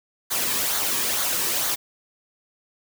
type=noise with flanger; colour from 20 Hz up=white; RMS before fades=-24 dBFS; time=0.3-1.76 s; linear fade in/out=20 ms; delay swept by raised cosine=0.37 to 1.47 ms; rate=2.2 Hz; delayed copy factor=-0.5; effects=none